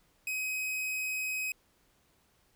45% pulse tone, 2528 Hz, D#7, 27 cents sharp, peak -32 dBFS, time 0.27-1.52 s, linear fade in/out 2 ms, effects pink hiss -69 dBFS RMS until 2.55 s

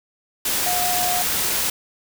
sine tone in noise, 718 Hz, F5, 48 cents sharp, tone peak -23 dBFS, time 0.66-1.22 s, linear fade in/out 5 ms, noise white, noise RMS -22 dBFS, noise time 0.45-1.7 s, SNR -4 dB, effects none

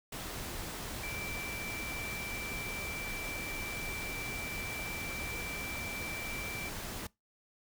sine tone in noise, 2338 Hz, D7, 8 cents flat, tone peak -40 dBFS, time 1.03-6.69 s, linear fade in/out 5 ms, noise pink, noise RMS -41 dBFS, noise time 0.12-7.07 s, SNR -2 dB, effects noise-tail reverb RT60 0.2 s tail -23 dB re dry

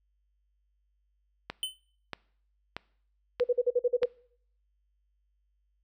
click train, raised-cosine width 0.3 ms, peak -18 dBFS, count 5, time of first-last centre 1.5-4.032 s, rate 1.58 Hz
square tone with exponential decay, 3043 Hz, F#7, 48 cents sharp, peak -27 dBFS, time 1.63-1.79 s, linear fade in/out 1 ms, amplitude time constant 34 ms
sine tone bursts, 490 Hz, B4, 14 cents flat, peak -21 dBFS, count 8, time 3.4-4.058 s, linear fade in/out 10 ms, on 42 ms, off 46 ms
effects noise-tail reverb RT60 0.6 s tail -23 dB re dry + added 50 Hz sine -70 dBFS peak until 5.83 s

